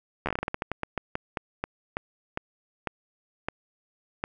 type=slowing click train; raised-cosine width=0.5 ms; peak=-13 dBFS; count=22; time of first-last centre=0.26-4.239 s; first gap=12 ms; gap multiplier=1.23; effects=none